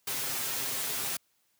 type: noise with comb filter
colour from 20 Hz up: white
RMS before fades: -33 dBFS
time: 0.07-1.17 s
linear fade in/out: 5 ms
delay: 7.5 ms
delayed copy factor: +0.95
effects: white hiss -72 dBFS RMS until 1.59 s + high-pass 60 Hz 12 dB/octave